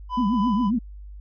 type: tone with tremolo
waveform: triangle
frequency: 1000 Hz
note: B5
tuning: 21 cents sharp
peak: -22 dBFS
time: 0.09-0.71 s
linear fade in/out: 50 ms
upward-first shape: triangle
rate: 3.5 Hz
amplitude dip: 45%
type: tone with vibrato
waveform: sine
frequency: 221.6 Hz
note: A3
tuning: 13 cents sharp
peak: -19 dBFS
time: 0.17-0.79 s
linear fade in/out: 10 ms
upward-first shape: triangle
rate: 7.4 Hz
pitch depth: 290 cents each way
effects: added 50 Hz sine -37 dBFS peak until 1.2 s + resampled to 11025 Hz